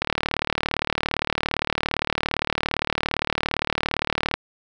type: click train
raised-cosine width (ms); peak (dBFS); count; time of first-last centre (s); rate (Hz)
0.3; -5; 163; 0.02-4.34; 37.5
effects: none